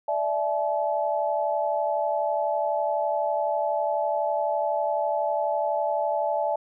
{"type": "chord", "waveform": "sine", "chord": "D suspended second", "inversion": "none", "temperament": "equal with one note detuned", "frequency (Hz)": [587.3, 659.3, 857.4], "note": ["D5", "E5", "A5"], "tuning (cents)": [0, 0, -45], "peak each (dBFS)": -27, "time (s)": [0.08, 6.56], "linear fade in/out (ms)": 5, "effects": []}